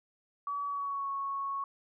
sine tone with pitch glide, 1140 to 1105 Hz, C#6 to C#6, +48 to -6 cents, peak -32 dBFS, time 0.47-1.64 s, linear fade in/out 2 ms, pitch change -54 cents, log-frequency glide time 0.66-1.09 s, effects none

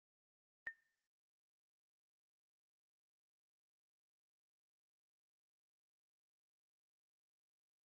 sine tone with exponential decay, 1814 Hz, A#6, 48 cents flat, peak -36 dBFS, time 0.67-0.76 s, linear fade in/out 0 ms, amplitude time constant 18 ms, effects noise-tail reverb RT60 0.7 s tail -23 dB re dry + Opus 24 kbps

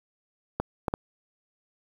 clicks, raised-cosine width 1 ms, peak -12 dBFS, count 3, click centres 0.6 / 0.882 / 0.939 s, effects 7-bit

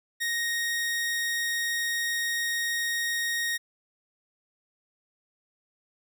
sawtooth tone, 1867 Hz, A#6, 2 cents sharp, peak -23 dBFS, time 0.2-3.58 s, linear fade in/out 20 ms, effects none

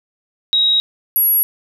sine tone pair in turn, 3809 / 11394 Hz, A#7 / F9, +37 / +34 cents, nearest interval octave + perfect fifth, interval 1897 cents, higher second, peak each -11 dBFS, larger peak neither, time 0.53-0.8 / 1.16-1.43 s, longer neither, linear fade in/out 0 ms, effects 8-bit

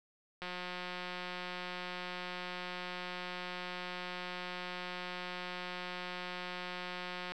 click train, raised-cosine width 0.3 ms, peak -25 dBFS, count 1243, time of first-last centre 0.42-7.32 s, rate 180 Hz, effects none

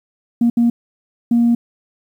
sine tone bursts at uneven times, 235.7 Hz, A#3, 19 cents sharp, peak -9 dBFS, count 3, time 0.41-0.5 / 0.57-0.7 / 1.31-1.55 s, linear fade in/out 5 ms, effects tanh soft clip ceiling -7 dBFS + 8-bit

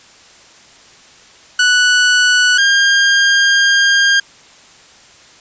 sawtooth tone pair in turn, 1480 / 1607.7 Hz, F#6 / G6, 0 / +43 cents, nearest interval minor second, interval 143 cents, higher second, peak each -5 dBFS, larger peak neither, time 1.59-2.58 / 2.58-4.2 s, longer second, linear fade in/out 5 ms, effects white hiss -43 dBFS RMS until 5.4 s + resampled to 16000 Hz

